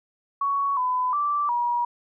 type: tone with pitch steps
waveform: sine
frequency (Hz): 1117 / 1005 / 1168 / 959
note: C#6 / B5 / D6 / A#5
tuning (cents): +13 / +30 / -10 / +49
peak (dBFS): -21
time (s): 0.41-1.85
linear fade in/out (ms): 5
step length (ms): 360
effects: none